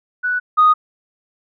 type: tone pair in turn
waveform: sine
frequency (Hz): 1480 / 1241.9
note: F#6 / D#6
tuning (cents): 0 / -4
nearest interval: minor third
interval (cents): 304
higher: first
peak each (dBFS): -16 / -7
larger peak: second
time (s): 0.23-0.4 / 0.57-0.74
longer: neither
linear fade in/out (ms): 20
effects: tanh soft clip ceiling -4 dBFS